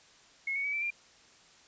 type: tone with pitch steps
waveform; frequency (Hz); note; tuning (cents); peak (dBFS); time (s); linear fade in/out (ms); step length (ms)
sine; 2175 / 2226 / 2278 / 2331 / 2386; C#7 / C#7 / C#7 / D7 / D7; -33 / +7 / +47 / -14 / +27; -30; 0.47-0.905; 5; 87
effects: white hiss -59 dBFS RMS until 1.67 s + resampled to 16000 Hz